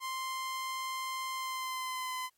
sawtooth tone with pitch glide, 1046.5 to 1020.8 Hz, C6 to C6, 0 to -43 cents, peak -31 dBFS, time 0-2.3 s, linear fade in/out 50 ms, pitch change -43 cents, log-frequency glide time 1.35-2.15 s, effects white hiss -75 dBFS RMS until 2.37 s + MP3 64 kbps

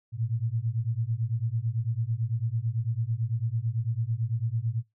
sine beating tone pair, 110 / 119 Hz, A2 / A#2, 0 / +36 cents, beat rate 9 Hz, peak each -29 dBFS, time 0.12-4.83 s, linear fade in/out 50 ms, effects noise-tail reverb RT60 0.2 s tail -23 dB re dry

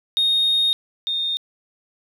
sine tone pair in turn, 3709 / 3666 Hz, A#7 / A#7, -9 / -30 cents, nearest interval unison, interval 21 cents, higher first, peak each -14 / -20 dBFS, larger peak first, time 0.17-0.73 / 1.07-1.37 s, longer first, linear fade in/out 0 ms, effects tanh soft clip ceiling -13 dBFS + 9-bit

